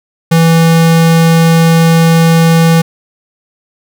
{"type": "tone", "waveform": "square", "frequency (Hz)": 164.81, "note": "E3", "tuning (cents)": 0, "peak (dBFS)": -5, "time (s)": [0.31, 2.82], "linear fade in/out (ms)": 10, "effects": []}